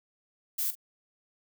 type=noise with echo; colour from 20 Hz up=violet; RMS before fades=-30 dBFS; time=0.58-0.71 s; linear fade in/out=10 ms; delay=44 ms; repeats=1; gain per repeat=-14 dB; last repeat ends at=0.754 s; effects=none